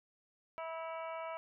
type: harmonic tone with a mistuned harmonic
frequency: 325.8 Hz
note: E4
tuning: 20 cents flat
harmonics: 2 / 3 / 4 / 5 / 6 / 7 / 8 / 9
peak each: -42 / -45 / -47 / -59 / -61 / -51 / -60 / -63 dBFS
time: 0.58-1.37 s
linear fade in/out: 0 ms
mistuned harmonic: 8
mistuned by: +77 cents
effects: none